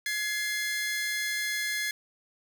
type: tone pair together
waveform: sawtooth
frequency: 1687.9 / 2094 Hz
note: G#6 / C7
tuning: +28 / +1 cents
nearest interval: major third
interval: 373 cents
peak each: -28 dBFS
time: 0.06-1.91 s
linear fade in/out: 2 ms
effects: none